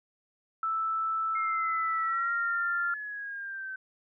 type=tone with pitch glide; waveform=sine; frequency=1318.5 to 1391.3 Hz; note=E6 to F6; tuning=0 to -7 cents; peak=-27 dBFS; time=0.63-2.94 s; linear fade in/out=2 ms; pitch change=+93 cents; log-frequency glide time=2.03-2.32 s
type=exponential sweep; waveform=sine; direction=down; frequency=2139 to 1532 Hz; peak=-35 dBFS; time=1.35-3.76 s; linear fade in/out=5 ms
effects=none